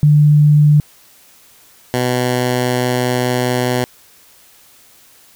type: tone pair in turn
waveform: sine / 10% pulse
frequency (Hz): 148.7 / 124.8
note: D3 / B2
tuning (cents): +22 / +19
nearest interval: minor third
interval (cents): 303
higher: first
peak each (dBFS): -6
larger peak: neither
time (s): 0.03-0.8 / 1.94-3.84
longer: second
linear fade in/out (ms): 0
effects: white hiss -47 dBFS RMS until 5.35 s